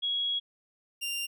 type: tone pair in turn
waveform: sine / sawtooth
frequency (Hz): 3322 / 2788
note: G#7 / F7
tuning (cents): 0 / -4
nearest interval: minor third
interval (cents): 304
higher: first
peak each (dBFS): -27 / -28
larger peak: first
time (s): 0.02-0.4 / 1.01-1.27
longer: first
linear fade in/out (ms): 20
effects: none